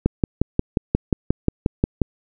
click train, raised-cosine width 3 ms, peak -3 dBFS, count 12, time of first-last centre 0.06-2.017 s, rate 5.62 Hz, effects none

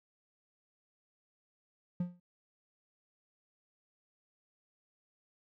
triangle tone with exponential decay, 176.9 Hz, F3, 23 cents sharp, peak -26 dBFS, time 2-2.2 s, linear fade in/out 5 ms, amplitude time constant 43 ms, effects none

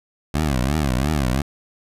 15% pulse tone with vibrato, 69.3 Hz, C#2, in tune, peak -12 dBFS, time 0.34-1.42 s, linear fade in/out 5 ms, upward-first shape triangle, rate 2.9 Hz, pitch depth 260 cents each way, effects resampled to 32000 Hz

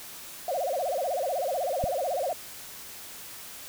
sine tone with vibrato, 622.3 Hz, D#5, in tune, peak -26 dBFS, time 0.48-2.33 s, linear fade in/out 2 ms, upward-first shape sine, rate 16 Hz, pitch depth 300 cents each way
click, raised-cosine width 5 ms, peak -18 dBFS, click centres 1.84 s
effects white hiss -43 dBFS RMS until 3.68 s

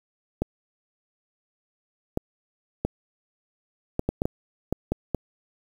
clicks, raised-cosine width 2 ms, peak -10 dBFS, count 10, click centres 0.42 / 2.174 / 2.85 / 3.994 / 4.09 / 4.219 / 4.255 / 4.726 / 4.92 / 5.147 s, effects 7-bit

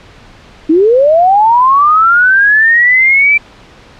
sine linear sweep, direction up, 300 to 2349 Hz, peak -4 dBFS, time 0.69-3.38 s, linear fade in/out 10 ms, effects pink hiss -38 dBFS RMS until 3.99 s + low-pass 4000 Hz 12 dB/octave

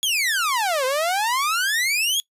sawtooth exponential two-way sweep, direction down then up, 3400 to 505 to 3400 Hz, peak -16 dBFS, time 0.03-2.2 s, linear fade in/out 0 ms, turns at 0.85 s, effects noise-tail reverb RT60 0.1 s tail -23 dB re dry + resampled to 32000 Hz

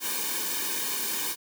white noise with comb filter, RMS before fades -30 dBFS, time 0-1.36 s, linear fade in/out 50 ms, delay 1.5 ms, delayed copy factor -0.95, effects high-pass 200 Hz 12 dB/octave

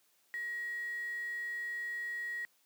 sine tone with quantisation, 1900 Hz, A#6, 33 cents sharp, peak -36 dBFS, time 0.34-2.45 s, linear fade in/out 0 ms, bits 9, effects white hiss -71 dBFS RMS until 2.65 s + high-pass 200 Hz 12 dB/octave

